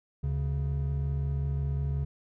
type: tone pair together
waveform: triangle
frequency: 73.16 / 138.7 Hz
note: D2 / C#3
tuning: -6 / +1 cents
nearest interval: major seventh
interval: 1107 cents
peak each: -28 dBFS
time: 0.23-2.05 s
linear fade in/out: 10 ms
effects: none